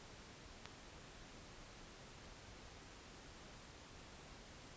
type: click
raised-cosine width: 0.2 ms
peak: -30 dBFS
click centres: 0.656 s
effects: pink hiss -57 dBFS RMS until 4.76 s + resampled to 16000 Hz